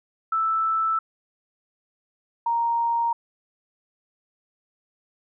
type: tone pair in turn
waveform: sine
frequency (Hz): 1319 / 932.7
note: E6 / A#5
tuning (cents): +1 / +1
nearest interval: tritone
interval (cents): 600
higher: first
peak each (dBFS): -20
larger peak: neither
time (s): 0.32-0.99 / 2.46-3.13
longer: neither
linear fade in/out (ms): 5
effects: none